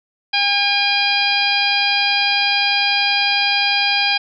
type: harmonic tone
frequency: 809 Hz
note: G#5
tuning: 46 cents flat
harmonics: 1 / 2 / 3 / 4 / 5 / 6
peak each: -22 / -24 / -19 / -21 / -24 / -21 dBFS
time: 0.33-4.18 s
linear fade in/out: 10 ms
effects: none